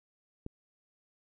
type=click; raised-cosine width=3 ms; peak=-26 dBFS; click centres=0.464 s; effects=none